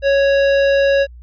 sine tone with tanh clipping, 554.4 Hz, C#5, in tune, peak -13 dBFS, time 0.02-1.07 s, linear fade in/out 50 ms, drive 18 dB, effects added 60 Hz sine -35 dBFS peak until 1.22 s + resampled to 11025 Hz

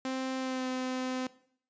sawtooth tone with pitch glide, 261.6 to 256.7 Hz, C4 to C4, 0 to -33 cents, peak -28 dBFS, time 0.05-1.27 s, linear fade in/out 2 ms, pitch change -33 cents, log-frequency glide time 0.38-0.67 s, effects noise-tail reverb RT60 0.6 s tail -18 dB re dry + resampled to 16000 Hz

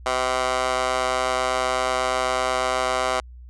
15% pulse tone with high-pass filter, 128.1 Hz, C3, 36 cents flat, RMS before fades -23 dBFS, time 0.06-3.2 s, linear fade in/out 2 ms, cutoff 780 Hz, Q 4, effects added 61 Hz sine -39 dBFS peak until 3.49 s + resampled to 22050 Hz

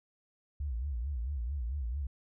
sine tone with vibrato, 64.7 Hz, C2, 19 cents flat, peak -32 dBFS, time 0.6-2.07 s, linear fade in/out 5 ms, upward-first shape sine, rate 4.5 Hz, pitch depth 230 cents each way, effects none

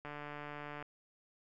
click train, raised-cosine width 0.5 ms, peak -30 dBFS, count 115, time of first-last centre 0.05-0.826 s, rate 147 Hz, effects none

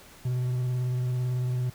triangle tone with vibrato, 125.3 Hz, B2, 25 cents sharp, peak -23 dBFS, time 0.25-1.7 s, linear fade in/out 5 ms, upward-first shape square, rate 18 Hz, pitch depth 16 cents each way, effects pink hiss -51 dBFS RMS until 1.74 s

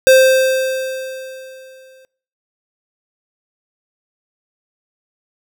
square tone with exponential decay, 523.3 Hz, C5, in tune, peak -5 dBFS, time 0.07-2.05 s, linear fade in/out 0 ms, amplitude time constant 430 ms, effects noise-tail reverb RT60 0.5 s tail -24 dB re dry

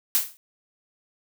blue noise with exponential decay, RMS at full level -17 dBFS, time 0.15-0.37 s, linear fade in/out 0 ms, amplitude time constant 46 ms, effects none

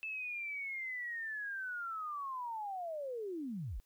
sine linear sweep, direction down, 2637 to 31.2 Hz, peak -38 dBFS, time 0.03-3.8 s, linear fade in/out 0 ms, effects white hiss -75 dBFS RMS until 3.85 s

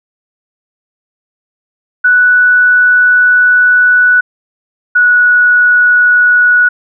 sine tone pair in turn, 1480 / 1466.4 Hz, F#6 / F#6, 0 / -16 cents, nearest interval unison, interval 16 cents, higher first, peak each -4 dBFS, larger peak neither, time 2.04-4.21 / 4.95-6.69 s, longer first, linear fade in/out 10 ms, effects none

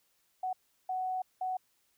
sine tone bursts at uneven times, 744 Hz, F#5, 9 cents sharp, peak -31 dBFS, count 3, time 0.43-0.53 / 0.89-1.22 / 1.41-1.57 s, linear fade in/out 5 ms, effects white hiss -73 dBFS RMS until 1.97 s

